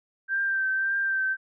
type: tone with vibrato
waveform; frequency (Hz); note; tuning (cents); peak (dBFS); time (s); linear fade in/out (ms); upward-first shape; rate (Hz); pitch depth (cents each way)
sine; 1568; G6; 0; -23; 0.28-1.37; 50; triangle; 1.8; 29
effects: none